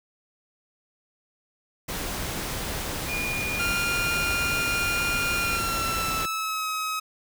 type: noise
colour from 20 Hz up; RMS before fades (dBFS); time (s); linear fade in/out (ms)
pink; -31; 1.88-6.26; 10
type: tone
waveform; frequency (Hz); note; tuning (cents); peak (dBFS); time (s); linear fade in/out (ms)
sine; 2432; D#7; -40; -28; 3.07-5.6; 50
type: tone with pitch glide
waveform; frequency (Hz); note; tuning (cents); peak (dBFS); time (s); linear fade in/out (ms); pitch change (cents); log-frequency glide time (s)
sawtooth; 1396.9 to 1273.6; F6 to D#6; 0 to +40; -23; 3.59-7; 10; -160; 5.33-6.66
effects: none